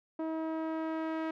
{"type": "tone with low-pass filter sweep", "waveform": "sawtooth", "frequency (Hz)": 320, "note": "D#4", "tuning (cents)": 49, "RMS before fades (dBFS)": -35, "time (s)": [0.19, 1.31], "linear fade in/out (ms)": 5, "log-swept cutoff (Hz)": [870, 1900], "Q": 0.89, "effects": []}